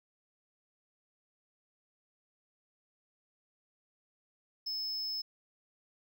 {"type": "tone", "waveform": "triangle", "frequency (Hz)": 5220, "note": "E8", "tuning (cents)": -18, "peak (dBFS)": -33, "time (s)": [4.66, 5.22], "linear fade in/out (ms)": 10, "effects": []}